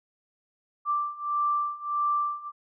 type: beating tone pair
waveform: sine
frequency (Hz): 1174.7 / 1176.3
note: D6 / D6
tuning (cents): 0 / +2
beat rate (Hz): 1.6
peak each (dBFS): -29 / -27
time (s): 0.85-2.52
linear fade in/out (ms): 50
effects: none